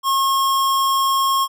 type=tone; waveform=square; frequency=1082 Hz; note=C#6; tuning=42 cents flat; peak=-16 dBFS; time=0.03-1.48 s; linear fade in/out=50 ms; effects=none